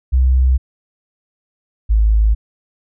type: tone pair in turn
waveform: sine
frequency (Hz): 64.2 / 53.54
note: C2 / A1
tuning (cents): -32 / -47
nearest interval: minor third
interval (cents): 315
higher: first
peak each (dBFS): -9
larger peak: neither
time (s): 0.12-0.58 / 1.89-2.35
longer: neither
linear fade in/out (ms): 20
effects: none